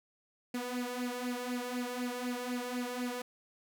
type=tone with flanger; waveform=sawtooth; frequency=246.9 Hz; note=B3; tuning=in tune; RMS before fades=-37 dBFS; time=0.54-3.22 s; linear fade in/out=5 ms; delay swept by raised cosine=0.41 to 2.31 ms; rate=4 Hz; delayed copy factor=+0.7; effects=none